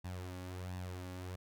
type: tone with flanger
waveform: sawtooth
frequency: 91.1 Hz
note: F#2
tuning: 26 cents flat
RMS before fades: -44 dBFS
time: 0.04-1.36 s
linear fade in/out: 10 ms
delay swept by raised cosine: 1.1 to 3.6 ms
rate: 1.4 Hz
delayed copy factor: +0.6
effects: none